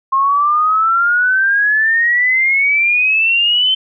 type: exponential sweep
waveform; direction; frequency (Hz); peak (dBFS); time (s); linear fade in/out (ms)
sine; up; 1066 to 3093; -10; 0.12-3.75; 10
effects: none